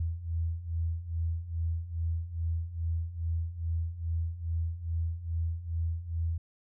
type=beating tone pair; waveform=sine; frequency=81.4 / 83.8 Hz; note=E2 / E2; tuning=-21 / +29 cents; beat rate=2.4 Hz; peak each=-35 / -31 dBFS; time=0-6.38 s; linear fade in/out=5 ms; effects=none